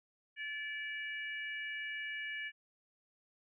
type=harmonic tone; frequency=579 Hz; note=D5; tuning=25 cents flat; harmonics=3 / 4 / 5; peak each=-41 / -43 / -47 dBFS; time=0.36-2.52 s; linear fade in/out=50 ms; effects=none